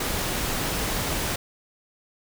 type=noise; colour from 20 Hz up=pink; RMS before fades=-27 dBFS; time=0-1.36 s; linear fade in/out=5 ms; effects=none